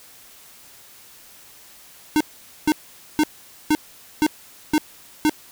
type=tone bursts; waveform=square; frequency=305.2 Hz; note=D#4; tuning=33 cents flat; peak=-15 dBFS; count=7; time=2.16-5.295 s; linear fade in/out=0 ms; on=45 ms; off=470 ms; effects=white hiss -47 dBFS RMS until 5.51 s